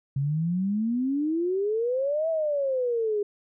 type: exponential two-way sweep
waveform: sine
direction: up then down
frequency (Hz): 134.1 to 659.3 to 405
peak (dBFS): -23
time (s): 0.16-3.23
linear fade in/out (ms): 5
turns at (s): 2.29
effects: none